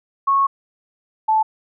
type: tone pair in turn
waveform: sine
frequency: 1100 / 873.1 Hz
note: C#6 / A5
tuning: -14 / -14 cents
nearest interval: major third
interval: 400 cents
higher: first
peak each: -13 dBFS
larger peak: neither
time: 0.27-0.47 / 1.28-1.43 s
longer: first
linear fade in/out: 10 ms
effects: none